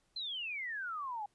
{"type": "exponential sweep", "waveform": "sine", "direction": "down", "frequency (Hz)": [4168, 800], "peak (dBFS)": -37, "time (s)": [0.16, 1.26], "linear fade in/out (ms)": 5, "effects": ["pink hiss -75 dBFS RMS until 1.34 s", "resampled to 24000 Hz"]}